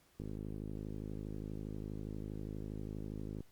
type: click train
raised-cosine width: 3 ms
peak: -30 dBFS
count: 169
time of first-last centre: 0.2-3.406 s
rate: 52.4 Hz
effects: pink hiss -69 dBFS RMS until 3.51 s + Opus 48 kbps